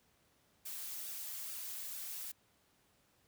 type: noise with flanger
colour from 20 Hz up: blue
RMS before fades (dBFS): -44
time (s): 0.65-2.32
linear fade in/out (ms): 10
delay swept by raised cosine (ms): 0.94 to 4.44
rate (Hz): 2.3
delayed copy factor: -0.5
effects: pink hiss -72 dBFS RMS until 3.27 s + high-pass 60 Hz 12 dB/octave